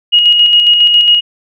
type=tone with tremolo; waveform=sine; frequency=2882 Hz; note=F#7; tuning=46 cents flat; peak=-3 dBFS; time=0.12-1.21 s; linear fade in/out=20 ms; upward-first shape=square; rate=7.3 Hz; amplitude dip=35%; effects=none